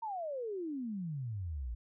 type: exponential sweep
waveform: sine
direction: down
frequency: 932 to 54.4 Hz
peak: -36 dBFS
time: 0.02-1.75 s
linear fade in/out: 10 ms
effects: none